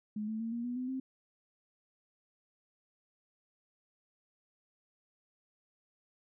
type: tone with pitch steps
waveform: sine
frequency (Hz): 211.7 / 219.4 / 227.4 / 235.7 / 244.3 / 253.2 / 262.4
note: G#3 / A3 / A#3 / A#3 / B3 / B3 / C4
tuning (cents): +33 / -5 / -43 / +19 / -19 / +43 / +5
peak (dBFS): -34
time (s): 0.16-1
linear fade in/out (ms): 5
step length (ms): 120
effects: none